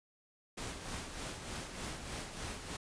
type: noise with tremolo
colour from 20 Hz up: pink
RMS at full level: -41 dBFS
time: 0.57-2.77 s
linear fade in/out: 10 ms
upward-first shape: sine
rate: 3.3 Hz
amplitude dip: 50%
effects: resampled to 22050 Hz